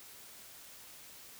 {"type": "silence", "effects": ["white hiss -53 dBFS RMS until 1.39 s"]}